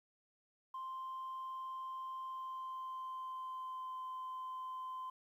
sine tone with pitch glide, 1046.5 to 1032.7 Hz, C6 to C6, 0 to -23 cents, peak -40 dBFS, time 0.74-5.1 s, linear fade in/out 5 ms, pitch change -23 cents, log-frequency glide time 2.22-3.97 s, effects tanh soft clip ceiling -39 dBFS + 12-bit

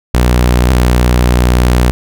sawtooth tone pair in turn, 61.1 / 61.1 Hz, B1 / B1, -18 / -18 cents, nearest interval unison, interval 0 cents, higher neither, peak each -3 dBFS, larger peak neither, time 0.14-0.71 / 0.71-1.91 s, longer second, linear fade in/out 0 ms, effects none

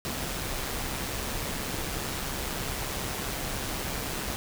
pink noise with amplitude modulation, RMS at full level -31 dBFS, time 0.05-4.36 s, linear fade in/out 0 ms, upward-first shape sine, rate 136 Hz, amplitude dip 40%, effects none

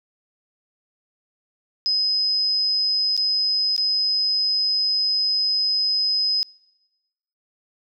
sine tone with dropouts, 5050 Hz, D#8, 25 cents sharp, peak -18 dBFS, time 1.86-6.43 s, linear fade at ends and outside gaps 0 ms, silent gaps 3.166-3.176 / 3.764-3.779 s, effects noise-tail reverb RT60 1.0 s tail -25 dB re dry

